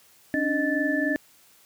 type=tone cluster; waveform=sine; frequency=277.1 / 300.3 / 619 / 1753 Hz; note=C#4 / D4 / D#5 / A6; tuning=-1 / +39 / -9 / -7 cents; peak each=-27 / -27 / -30 / -27 dBFS; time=0.34-1.16 s; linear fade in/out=0 ms; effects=white hiss -57 dBFS RMS until 1.65 s + high-pass 60 Hz 12 dB/octave